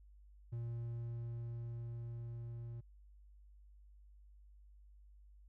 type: tone with level ramp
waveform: triangle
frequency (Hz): 117.3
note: A#2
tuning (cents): +11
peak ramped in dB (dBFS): -37 to -42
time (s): 0.52-2.81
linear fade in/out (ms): 10
effects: added 50 Hz sine -58 dBFS peak until 5.48 s